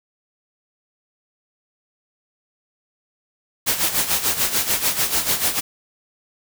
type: noise with tremolo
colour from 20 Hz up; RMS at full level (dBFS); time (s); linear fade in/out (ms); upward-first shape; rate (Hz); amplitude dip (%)
white; -18; 3.66-5.61; 20; sine; 6.8; 70
effects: none